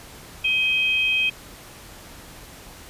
sine tone pair together, 2527 / 3184 Hz, D#7 / G7, +26 / +26 cents, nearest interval major third, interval 400 cents, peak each -19 / -25 dBFS, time 0.44-1.3 s, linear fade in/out 10 ms, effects pink hiss -43 dBFS RMS until 2.89 s + resampled to 32000 Hz

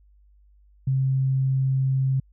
sine tone, 133.1 Hz, C3, 30 cents sharp, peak -19 dBFS, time 0.87-2.2 s, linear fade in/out 5 ms, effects added 50 Hz sine -53 dBFS peak until 2.32 s

